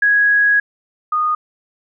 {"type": "tone pair in turn", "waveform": "sine", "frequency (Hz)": [1661.2, 1231.8], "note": ["G#6", "D#6"], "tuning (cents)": [0, -18], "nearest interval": "perfect fourth", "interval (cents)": 518, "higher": "first", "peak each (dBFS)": [-10, -14], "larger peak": "first", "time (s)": [[0.02, 0.6], [1.12, 1.35]], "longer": "first", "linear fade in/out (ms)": 5, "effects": []}